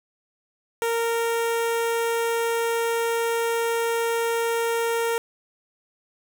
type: tone with notch filter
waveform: sawtooth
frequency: 462.4 Hz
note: A#4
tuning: 14 cents flat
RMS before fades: -24 dBFS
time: 0.82-5.18 s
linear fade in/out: 0 ms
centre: 4500 Hz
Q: 2
effects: none